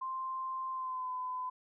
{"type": "tone with pitch glide", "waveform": "sine", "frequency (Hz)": [1046.5, 1011.4], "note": ["C6", "B5"], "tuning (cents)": [0, 41], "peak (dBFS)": -35, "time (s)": [0.01, 1.5], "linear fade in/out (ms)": 10, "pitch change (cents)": -59, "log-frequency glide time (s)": [0.71, 1.11], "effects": []}